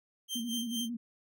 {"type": "tone with tremolo", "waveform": "sawtooth", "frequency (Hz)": 3145, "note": "G7", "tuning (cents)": 5, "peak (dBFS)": -30, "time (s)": [0.28, 0.9], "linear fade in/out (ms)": 50, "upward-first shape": "sine", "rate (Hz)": 4.4, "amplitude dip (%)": 85}
{"type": "tone with vibrato", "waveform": "sine", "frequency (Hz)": 233.6, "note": "A#3", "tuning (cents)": 4, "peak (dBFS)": -34, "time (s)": [0.35, 0.97], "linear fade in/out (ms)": 10, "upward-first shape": "square", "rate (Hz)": 11, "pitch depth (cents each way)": 57}
{"effects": []}